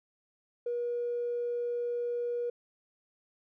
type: tone with tanh clipping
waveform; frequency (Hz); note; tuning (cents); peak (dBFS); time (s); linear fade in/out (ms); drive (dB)
triangle; 480; B4; -49; -30; 0.66-2.5; 5; 4
effects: none

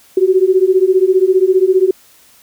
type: beating tone pair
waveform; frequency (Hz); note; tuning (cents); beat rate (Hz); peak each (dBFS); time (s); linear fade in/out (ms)
sine; 367.8 / 382.8; F#4 / G4; -10 / -41; 15; -11; 0.17-1.91; 5
effects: white hiss -47 dBFS RMS until 2.42 s

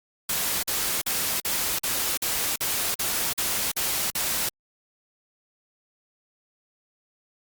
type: noise bursts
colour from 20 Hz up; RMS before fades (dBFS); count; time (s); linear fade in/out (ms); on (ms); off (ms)
white; -26; 11; 0.29-4.49; 5; 340; 46
effects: Opus 48 kbps

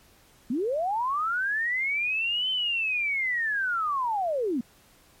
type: linear two-way sweep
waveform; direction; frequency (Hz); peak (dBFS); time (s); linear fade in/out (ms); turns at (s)
sine; up then down; 217.8 to 3084 to 217.8; -24; 0.5-4.61; 5; 2.5
effects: pink hiss -58 dBFS RMS until 5.2 s + MP3 64 kbps

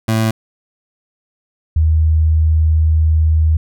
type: tone pair in turn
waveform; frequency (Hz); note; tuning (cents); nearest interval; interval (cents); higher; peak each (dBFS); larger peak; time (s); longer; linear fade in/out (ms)
25% pulse / sine; 111.2 / 78.97; A2 / D#2; +19 / +26; tritone; 593; first; -9; neither; 0.08-0.31 / 1.76-3.57; second; 5
effects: none

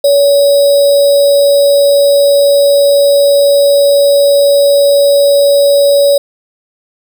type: tone with sample-and-hold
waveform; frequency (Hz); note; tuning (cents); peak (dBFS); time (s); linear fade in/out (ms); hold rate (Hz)
sine; 566; C#5; +36; -4; 0.04-6.18; 5; 4410
effects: none

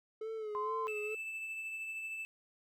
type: tone with vibrato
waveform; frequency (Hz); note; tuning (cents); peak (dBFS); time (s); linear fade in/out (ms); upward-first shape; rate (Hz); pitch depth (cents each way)
triangle; 432.1; A4; -31; -36; 0.21-1.15; 5; sine; 2.2; 56
type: tone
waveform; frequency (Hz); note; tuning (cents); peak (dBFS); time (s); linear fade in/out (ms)
sine; 1037; C6; -16; -35; 0.55-0.87; 0
type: tone with tremolo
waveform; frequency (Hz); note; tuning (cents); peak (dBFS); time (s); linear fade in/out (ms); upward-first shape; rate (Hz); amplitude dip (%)
triangle; 2637; E7; 0; -36; 0.88-2.25; 0; triangle; 13; 35
effects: none

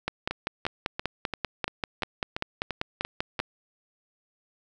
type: two click trains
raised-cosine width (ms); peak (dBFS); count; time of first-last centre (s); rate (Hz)
0.3; -14 / -11; 10 / 18; 0.31-3.392 / 0.08-3.4; 2.92 / 5.12
effects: none

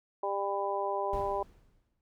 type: harmonic tone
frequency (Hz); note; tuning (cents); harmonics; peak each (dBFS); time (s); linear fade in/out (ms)
199; G3; +26; 2 / 3 / 4 / 5; -35 / -35 / -35 / -35; 0.23-1.43; 5
type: noise with exponential decay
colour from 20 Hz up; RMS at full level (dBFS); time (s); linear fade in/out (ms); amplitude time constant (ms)
brown; -39; 1.13-2.01; 1; 190
effects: none

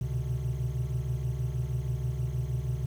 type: tone cluster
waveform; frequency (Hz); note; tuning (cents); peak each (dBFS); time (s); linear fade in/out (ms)
triangle; 67.4 / 119.6 / 125.9 / 146; C#2 / A#2 / B2 / D3; -48 / +45 / +34 / -10; -33 / -34 / -29 / -35; 0.01-2.86; 5
effects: 9-bit

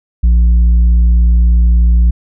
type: tone with tanh clipping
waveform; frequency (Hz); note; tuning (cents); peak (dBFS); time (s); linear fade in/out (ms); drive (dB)
sine; 58.27; A#1; 0; -6; 0.23-2.11; 10; 4
effects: none

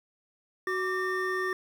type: tone cluster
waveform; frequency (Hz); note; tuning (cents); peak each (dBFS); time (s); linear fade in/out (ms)
triangle; 372.2 / 1173 / 1821; F#4 / D6 / A#6; +10 / -2 / -41; -29 / -32 / -30; 0.67-1.53; 2
effects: 9-bit

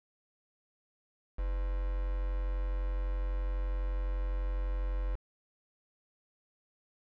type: tone with quantisation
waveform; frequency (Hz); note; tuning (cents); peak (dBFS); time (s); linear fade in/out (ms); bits
sine; 45.96; F#1; -11; -30; 1.38-5.16; 10; 7
effects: low-pass 2000 Hz 12 dB/octave

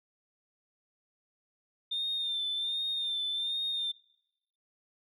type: tone with vibrato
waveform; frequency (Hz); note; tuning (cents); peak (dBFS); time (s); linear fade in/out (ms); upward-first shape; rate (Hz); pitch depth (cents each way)
sine; 3608; A7; +43; -29; 1.91-3.92; 10; sine; 1.3; 45
effects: noise-tail reverb RT60 0.9 s tail -26 dB re dry + tanh soft clip ceiling -26 dBFS

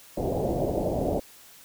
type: low-pass noise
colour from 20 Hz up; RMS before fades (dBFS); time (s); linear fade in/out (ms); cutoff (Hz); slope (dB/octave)
white; -27; 0.17-1.2; 5; 710; 48
effects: white hiss -51 dBFS RMS until 1.64 s

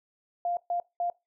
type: tone bursts at uneven times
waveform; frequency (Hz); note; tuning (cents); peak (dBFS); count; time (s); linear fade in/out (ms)
sine; 698.5; F5; 0; -26; 3; 0.45-0.57 / 0.7-0.8 / 1-1.1; 2
effects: noise-tail reverb RT60 0.2 s tail -21 dB re dry

